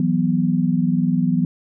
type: chord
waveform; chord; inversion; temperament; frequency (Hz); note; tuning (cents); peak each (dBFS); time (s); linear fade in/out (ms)
sine; E suspended second; none; equal; 164.81 / 185 / 246.9; E3 / F#3 / B3; 0 / 0 / 0; -20; 0-1.45; 2
effects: none